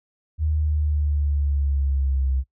sine linear sweep, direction down, 77.78 to 65.41 Hz, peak -19 dBFS, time 0.38-2.44 s, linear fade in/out 50 ms, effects noise-tail reverb RT60 0.1 s tail -20 dB re dry

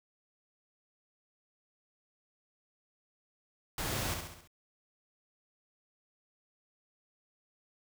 pink noise with echo, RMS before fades -36 dBFS, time 3.78-4.14 s, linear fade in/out 2 ms, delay 67 ms, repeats 5, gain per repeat -5 dB, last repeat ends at 4.475 s, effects none

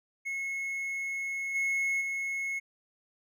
triangle tone with level steps, 2179 Hz, C#7, 30 cents flat, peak -30 / -25 / -29 dBFS, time 0.25-2.6 s, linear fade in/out 20 ms, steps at 1.54 / 2 s, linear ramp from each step 20 ms, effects none

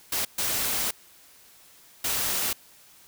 white noise bursts at uneven times, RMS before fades -27 dBFS, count 3, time 0.12-0.25 / 0.38-0.91 / 2.04-2.53 s, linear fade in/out 5 ms, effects white hiss -54 dBFS RMS until 3.07 s

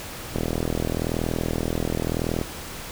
click train, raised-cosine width 2 ms, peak -11 dBFS, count 85, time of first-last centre 0.36-2.414 s, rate 40.9 Hz, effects pink hiss -36 dBFS RMS until 2.91 s

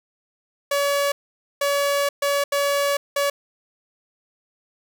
sawtooth tone bursts at uneven times, 567 Hz, C#5, 39 cents sharp, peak -15 dBFS, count 5, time 0.71-1.12 / 1.61-2.09 / 2.22-2.44 / 2.52-2.97 / 3.16-3.3 s, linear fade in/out 5 ms, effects 9-bit

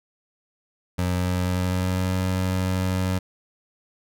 25% pulse tone with pitch glide, 90 to 93.01 Hz, F#2 to F#2, -47 to +10 cents, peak -18 dBFS, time 0.98-3.19 s, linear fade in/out 10 ms, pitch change +57 cents, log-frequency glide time 1.2-2.19 s, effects none

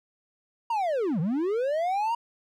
triangle linear two-way sweep, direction down then up, 954 to 146.83 to 954 Hz, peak -22 dBFS, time 0.7-2.15 s, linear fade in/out 5 ms, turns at 1.2 s, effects none

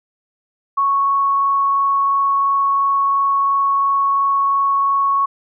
sine tone with frequency modulation, 1107 Hz, C#6, 3 cents flat, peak -13 dBFS, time 0.77-5.26 s, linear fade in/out 10 ms, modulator 22.9 Hz, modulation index 0.23, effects none

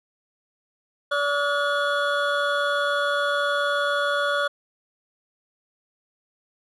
triangle tone cluster, 575 / 1143 / 1294 / 1441 / 3410 Hz, D5 / D6 / E6 / F#6 / G#7, -37 / -47 / -32 / -46 / +45 cents, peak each -23 / -27 / -32 / -23 / -30 dBFS, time 1.11-4.48 s, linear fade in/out 10 ms, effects resampled to 32000 Hz

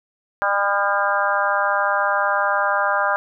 harmonic tone with a mistuned harmonic, 200.6 Hz, G3, 40 cents sharp, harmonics 3 / 4 / 5 / 6 / 7 / 8, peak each -24 / -24 / -24 / -24 / -24 / -24 dBFS, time 0.42-3.16 s, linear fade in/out 0 ms, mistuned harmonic 6, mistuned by +20 cents, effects none

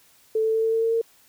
sine tone with pitch steps, 440 / 442.8 / 445.6 / 448.5 / 451.3 / 454.2 / 457.1 Hz, A4 / A4 / A4 / A4 / A4 / A#4 / A#4, 0 / +11 / +22 / +33 / +44 / -45 / -34 cents, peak -19 dBFS, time 0.35-1.015 s, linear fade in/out 5 ms, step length 95 ms, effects white hiss -57 dBFS RMS until 1.28 s

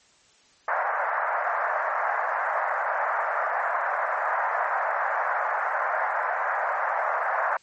pink band-pass noise, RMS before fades -26 dBFS, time 0.68-7.57 s, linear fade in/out 2 ms, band 610 to 1800 Hz, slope 48 dB/octave, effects white hiss -59 dBFS RMS until 7.62 s + MP3 32 kbps

